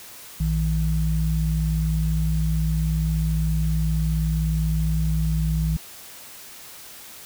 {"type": "tone pair together", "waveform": "sine", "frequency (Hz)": [59.45, 158.7], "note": ["A#1", "D#3"], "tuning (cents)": [35, 35], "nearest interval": "octave + perfect fourth", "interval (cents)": 1700, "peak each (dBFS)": [-22, -22], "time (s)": [0.4, 5.77], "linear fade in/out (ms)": 5, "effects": ["white hiss -42 dBFS RMS until 7.25 s"]}